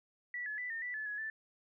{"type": "tone with pitch steps", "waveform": "sine", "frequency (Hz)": [1950, 1711, 1983, 1821, 1969, 1730, 1681, 1760], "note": ["B6", "A6", "B6", "A#6", "B6", "A6", "G#6", "A6"], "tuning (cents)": [-23, -49, 7, -41, -6, -30, 20, 0], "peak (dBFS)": -37, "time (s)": [0.34, 1.3], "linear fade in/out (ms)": 2, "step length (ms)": 120, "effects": []}